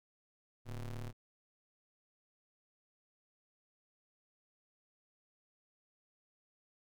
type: ring-modulated tone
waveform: square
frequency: 63.1 Hz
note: B1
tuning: 38 cents sharp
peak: -38 dBFS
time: 0.65-1.13 s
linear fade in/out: 50 ms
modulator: 44.8 Hz
effects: none